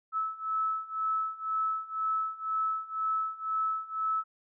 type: beating tone pair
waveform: sine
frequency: 1302 / 1304 Hz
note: E6 / E6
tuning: -22 / -19 cents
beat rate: 2 Hz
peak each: -33 / -31 dBFS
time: 0.12-4.24 s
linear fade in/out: 50 ms
effects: none